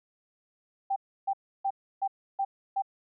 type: tone bursts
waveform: sine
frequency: 784 Hz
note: G5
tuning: in tune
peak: -25 dBFS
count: 6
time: 0.9-2.822 s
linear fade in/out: 10 ms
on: 62 ms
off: 310 ms
effects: none